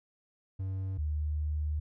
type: tone pair in turn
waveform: triangle / sine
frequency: 95.3 / 75.5 Hz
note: G2 / D2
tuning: -48 / +48 cents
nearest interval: major third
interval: 404 cents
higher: first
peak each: -30 / -29 dBFS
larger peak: second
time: 0.59-0.98 / 0.98-1.8 s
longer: second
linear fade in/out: 10 ms
effects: none